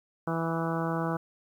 harmonic tone with a mistuned harmonic, 164.81 Hz, E3, in tune, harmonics 1 / 2 / 3 / 4 / 5 / 6 / 7 / 8 / 9, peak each -31 / -34 / -36 / -37 / -38 / -39 / -39 / -40 / -41 dBFS, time 0.27-1.17 s, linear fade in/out 5 ms, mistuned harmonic 8, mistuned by -20 cents, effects 10-bit

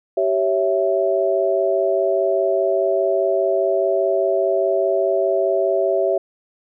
sine chord, C# diminished, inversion second, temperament equal with one note detuned, 387.3 / 554.4 / 659.3 Hz, G4 / C#5 / E5, -21 / 0 / 0 cents, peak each -20 / -21 / -19 dBFS, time 0.17-6.18 s, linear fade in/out 5 ms, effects none

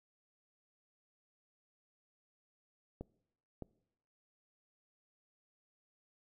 clicks, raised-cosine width 2 ms, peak -29 dBFS, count 2, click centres 3.01 / 3.623 s, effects noise-tail reverb RT60 0.8 s tail -23 dB re dry

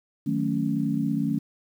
sine chord, D# half-diminished seventh, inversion none, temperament equal, 155.56 / 185 / 220 / 277.2 Hz, D#3 / F#3 / A3 / C#4, 0 / 0 / 0 / 0 cents, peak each -29 / -31 / -27 / -27 dBFS, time 0.26-1.39 s, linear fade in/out 10 ms, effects 9-bit

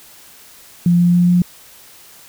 sine tone with pitch steps, 173.9 / 175.01 / 176.12 / 177.25 Hz, F3 / F3 / F3 / F3, -7 / +4 / +15 / +26 cents, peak -9 dBFS, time 0.86-1.42 s, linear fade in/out 2 ms, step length 140 ms, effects white hiss -43 dBFS RMS until 2.28 s

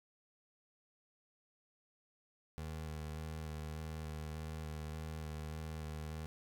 25% pulse tone with vibrato, 77.78 Hz, D#2, in tune, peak -38 dBFS, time 2.58-6.26 s, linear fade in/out 0 ms, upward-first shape square, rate 1.7 Hz, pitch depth 20 cents each way, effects none

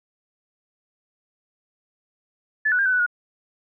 sine tone with pitch steps, 1734 / 1479 / 1601 / 1511 / 1486 / 1443 Hz, A6 / F#6 / G6 / F#6 / F#6 / F#6, -26 / -1 / +36 / +36 / +7 / -44 cents, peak -17 dBFS, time 2.65-3.064 s, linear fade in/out 10 ms, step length 69 ms, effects none

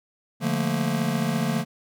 square chord, Bb major seventh, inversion first, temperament just, 145.68 / 174.81 / 218.5 / 233.1 Hz, D3 / F3 / A3 / Bb3, -14 / +2 / -12 / 0 cents, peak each -29 dBFS, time 0.4-1.65 s, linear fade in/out 50 ms, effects none

